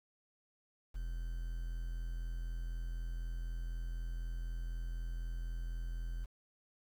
triangle tone with quantisation, 42 Hz, E1, 33 cents sharp, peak -35 dBFS, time 0.94-6.26 s, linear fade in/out 20 ms, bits 10, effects none

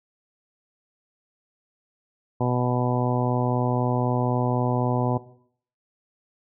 harmonic tone, 123.9 Hz, B2, 6 cents sharp, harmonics 1 / 2 / 3 / 4 / 5 / 6 / 7 / 8, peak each -24 / -27 / -29 / -30 / -31 / -32 / -32 / -33 dBFS, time 2.4-5.18 s, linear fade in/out 10 ms, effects noise-tail reverb RT60 0.6 s tail -17 dB re dry

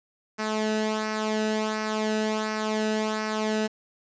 sawtooth tone with flanger, 216.1 Hz, A3, 31 cents flat, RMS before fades -27 dBFS, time 0.38-3.68 s, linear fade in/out 20 ms, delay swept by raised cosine 0.28 to 0.91 ms, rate 1.4 Hz, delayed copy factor -0.6, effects resampled to 16000 Hz + 8-bit

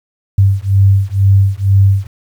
sine beating tone pair, 97 / 99.1 Hz, G2 / G2, -18 / +19 cents, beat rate 2.1 Hz, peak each -10 dBFS, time 0.38-2.07 s, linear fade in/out 5 ms, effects 7-bit

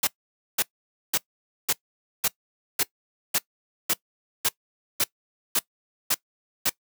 white noise bursts, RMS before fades -22 dBFS, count 13, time 0.03-6.696 s, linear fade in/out 5 ms, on 42 ms, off 510 ms, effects noise-tail reverb RT60 0.1 s tail -21 dB re dry + high-pass 100 Hz 12 dB/octave

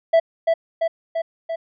triangle tone with echo, 659.3 Hz, E5, in tune, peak -9 dBFS, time 0.13-0.2 s, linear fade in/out 10 ms, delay 340 ms, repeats 4, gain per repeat -3 dB, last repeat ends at 1.56 s, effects resampled to 11025 Hz

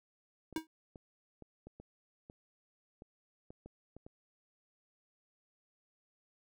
clicks, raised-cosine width 2 ms, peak -37 dBFS, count 12, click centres 0.527 / 0.577 / 0.958 / 1.423 / 1.67 / 1.8 / 2.299 / 3.021 / 3.505 / 3.66 / 3.966 / 4.065 s
square tone with exponential decay, 319 Hz, D#4, 43 cents sharp, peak -31 dBFS, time 0.56-0.67 s, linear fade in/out 2 ms, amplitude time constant 22 ms
effects none

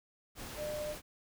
sine tone in noise, 601 Hz, D5, 40 cents sharp, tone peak -36 dBFS, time 0.56-0.96 s, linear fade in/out 50 ms, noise pink, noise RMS -45 dBFS, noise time 0.35-1.02 s, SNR +6 dB, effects none

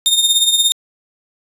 sawtooth tone with tremolo, 3662 Hz, A#7, 32 cents flat, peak -5 dBFS, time 0.06-0.72 s, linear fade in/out 0 ms, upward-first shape triangle, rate 17 Hz, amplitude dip 70%, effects resampled to 32000 Hz

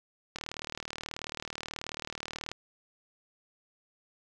click train, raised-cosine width 0.2 ms, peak -19 dBFS, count 84, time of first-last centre 0.36-2.516 s, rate 38.5 Hz, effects none

